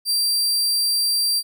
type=tone; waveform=sawtooth; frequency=4710 Hz; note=D8; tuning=4 cents sharp; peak=-15 dBFS; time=0.05-1.43 s; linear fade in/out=50 ms; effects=none